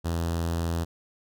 sawtooth tone with notch filter, 83.8 Hz, E2, 29 cents sharp, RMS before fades -28 dBFS, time 0.04-0.85 s, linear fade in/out 20 ms, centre 2200 Hz, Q 1.7, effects none

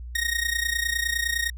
sawtooth tone with amplitude modulation, 1864.7 Hz, A#6, in tune, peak -17 dBFS, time 0.15-1.5 s, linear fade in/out 5 ms, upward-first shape sine, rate 29.8 Hz, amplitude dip 80%, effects added 60 Hz sine -34 dBFS peak until 1.57 s

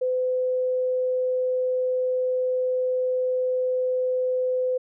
sine tone, 508 Hz, B4, 49 cents sharp, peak -21 dBFS, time 0.01-4.78 s, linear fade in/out 10 ms, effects none

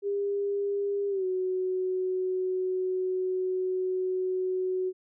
sine tone with pitch glide, 402.3 to 371 Hz, G4 to F#4, +45 to +5 cents, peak -26 dBFS, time 0.02-4.93 s, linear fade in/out 50 ms, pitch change -140 cents, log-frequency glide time 1.09-1.25 s, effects none

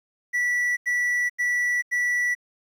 triangle tone bursts, 1955 Hz, B6, 18 cents flat, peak -19 dBFS, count 4, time 0.33-2.351 s, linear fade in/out 20 ms, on 440 ms, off 87 ms, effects 10-bit

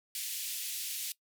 white band-pass noise, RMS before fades -38 dBFS, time 0.15-1.12 s, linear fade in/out 2 ms, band 2400 to 16000 Hz, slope 24 dB/octave, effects noise-tail reverb RT60 0.1 s tail -20 dB re dry

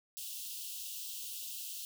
white high-pass noise, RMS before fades -43 dBFS, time 0.17-1.85 s, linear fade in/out 0 ms, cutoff 2700 Hz, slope 96 dB/octave, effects none

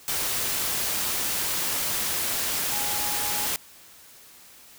sine tone in noise, 830.6 Hz, G#5, in tune, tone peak -35 dBFS, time 2.72-3.46 s, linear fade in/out 0 ms, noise white, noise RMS -27 dBFS, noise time 0.08-3.56 s, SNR -11 dB, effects white hiss -50 dBFS RMS until 4.78 s

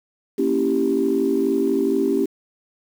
sine chord, A# diminished seventh, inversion none, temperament equal, 233.1 / 277.2 / 329.6 / 392 Hz, A#3 / C#4 / E4 / G4, 0 / 0 / 0 / 0 cents, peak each -25 / -21 / -24 / -20 dBFS, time 0.38-2.26 s, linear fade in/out 10 ms, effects tanh soft clip ceiling -8 dBFS + 7-bit

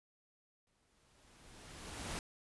pink noise with exponential growth, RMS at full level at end -40 dBFS, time 0.67-2.19 s, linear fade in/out 1 ms, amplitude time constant 330 ms, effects resampled to 24000 Hz

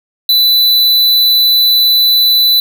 square tone, 3989 Hz, B7, 17 cents sharp, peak -7 dBFS, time 0.29-2.6 s, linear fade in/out 2 ms, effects none

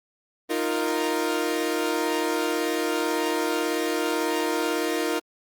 sawtooth chord, Eb suspended second, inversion none, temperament equal, 311.1 / 349.2 / 466.2 Hz, Eb4 / F4 / Bb4, 0 / 0 / 0 cents, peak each -24 dBFS, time 0.49-5.2 s, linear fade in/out 20 ms, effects Opus 32 kbps

